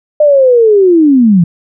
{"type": "linear sweep", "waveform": "sine", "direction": "down", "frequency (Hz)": [609, 161.4], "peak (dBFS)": -3, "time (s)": [0.2, 1.44], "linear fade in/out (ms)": 5, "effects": []}